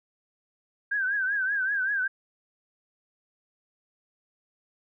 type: tone with vibrato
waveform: sine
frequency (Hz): 1586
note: G6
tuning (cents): +20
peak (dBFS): -24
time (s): 0.91-2.08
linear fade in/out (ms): 10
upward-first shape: triangle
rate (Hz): 5.2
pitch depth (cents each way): 120
effects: none